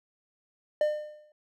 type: tone with exponential decay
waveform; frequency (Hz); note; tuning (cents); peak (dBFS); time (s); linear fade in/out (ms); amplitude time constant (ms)
triangle; 603; D5; +46; -18; 0.81-1.32; 2; 110
effects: none